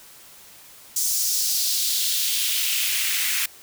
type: noise with high-pass filter sweep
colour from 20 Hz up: white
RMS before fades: -23 dBFS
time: 0.96-3.46 s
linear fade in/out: 5 ms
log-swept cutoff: 6300 to 1900 Hz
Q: 2
effects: white hiss -47 dBFS RMS until 3.62 s